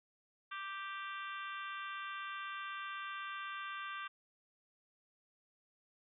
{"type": "harmonic tone", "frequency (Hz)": 392, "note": "G4", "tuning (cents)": 0, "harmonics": [3, 4, 5, 6, 7, 8, 9], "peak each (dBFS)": [-44, -46, -53, -54, -52, -56, -55], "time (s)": [0.51, 4.08], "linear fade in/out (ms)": 10, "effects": []}